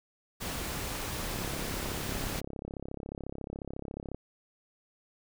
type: noise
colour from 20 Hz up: pink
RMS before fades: -36 dBFS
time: 0.4-2.41 s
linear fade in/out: 20 ms
type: click train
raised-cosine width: 2 ms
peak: -25 dBFS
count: 96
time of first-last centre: 1.36-4.146 s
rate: 34.1 Hz
effects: none